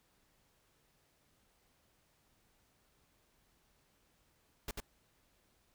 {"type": "noise with echo", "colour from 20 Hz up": "pink", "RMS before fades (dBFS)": -40, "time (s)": [4.68, 4.71], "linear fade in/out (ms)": 2, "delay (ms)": 92, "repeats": 1, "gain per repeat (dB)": -2, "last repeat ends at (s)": 4.802, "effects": ["pink hiss -73 dBFS RMS until 5.74 s"]}